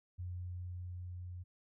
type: tone with level ramp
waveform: sine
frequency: 89.5 Hz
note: F2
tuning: 43 cents sharp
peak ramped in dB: -39 to -43 dBFS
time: 0.18-1.44 s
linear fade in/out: 20 ms
effects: none